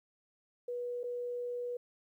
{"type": "tone with dropouts", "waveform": "sine", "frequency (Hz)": 486.9, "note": "B4", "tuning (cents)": -25, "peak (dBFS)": -35, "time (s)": [0.68, 1.77], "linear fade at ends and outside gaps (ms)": 5, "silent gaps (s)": [1.033, 1.039], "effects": ["12-bit"]}